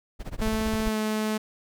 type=noise with tremolo; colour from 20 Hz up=brown; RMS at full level=-29 dBFS; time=0.19-0.9 s; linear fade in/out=20 ms; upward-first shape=sine; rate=15 Hz; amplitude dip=95%
type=tone with pitch glide; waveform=sawtooth; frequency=219.2 to 215.8 Hz; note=A3 to A3; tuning=-6 to -33 cents; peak=-21 dBFS; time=0.41-1.38 s; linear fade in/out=10 ms; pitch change=-27 cents; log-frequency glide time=0.86-0.97 s
effects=none